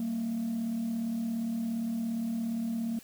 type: tone pair together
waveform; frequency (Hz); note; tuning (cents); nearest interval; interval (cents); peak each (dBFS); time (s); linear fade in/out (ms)
sine; 192.7 / 230; G3 / A#3; -29 / -23; minor third; 306; -37 / -28; 0-2.99; 2
effects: tanh soft clip ceiling -27 dBFS + white hiss -54 dBFS RMS until 3.03 s